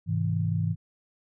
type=chord; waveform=sine; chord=Ab augmented; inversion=none; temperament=just; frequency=103.83 / 129.78 / 162.23 Hz; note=Ab2 / C3 / E3; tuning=0 / -14 / -27 cents; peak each=-27 / -33 / -27 dBFS; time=0.06-0.76 s; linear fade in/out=50 ms; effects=none